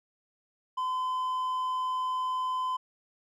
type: tone with hard clipping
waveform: sine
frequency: 1021 Hz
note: C6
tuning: 43 cents flat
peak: -29 dBFS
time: 0.77-2.77 s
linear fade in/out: 10 ms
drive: 3 dB
effects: none

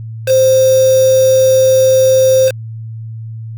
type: tone with quantisation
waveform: sine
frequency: 523.3 Hz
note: C5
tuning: in tune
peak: -6 dBFS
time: 0.26-2.52 s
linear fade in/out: 50 ms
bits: 3
effects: added 112 Hz sine -23 dBFS peak until 3.57 s

